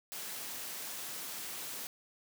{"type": "high-pass noise", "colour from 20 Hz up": "white", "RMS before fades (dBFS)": -42, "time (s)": [0.12, 1.87], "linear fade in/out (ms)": 0, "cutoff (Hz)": 140, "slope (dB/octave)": 12, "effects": []}